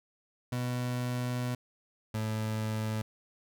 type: tone pair in turn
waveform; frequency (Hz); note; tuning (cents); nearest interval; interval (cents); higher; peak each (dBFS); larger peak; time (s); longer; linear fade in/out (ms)
30% pulse; 123.8 / 109.18; B2 / A2; +5 / -13; major second; 218; first; -28; neither; 0.52-1.55 / 2.14-3.02; first; 5
effects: none